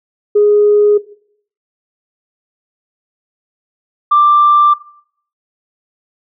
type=tone pair in turn; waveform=sine; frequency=415.3 / 1180.1 Hz; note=G#4 / D6; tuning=0 / +8 cents; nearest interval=octave + tritone; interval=1808 cents; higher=second; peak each=-5 dBFS; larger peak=neither; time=0.35-0.98 / 4.11-4.74 s; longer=neither; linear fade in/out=10 ms; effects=noise-tail reverb RT60 0.6 s tail -18 dB re dry + tanh soft clip ceiling -1 dBFS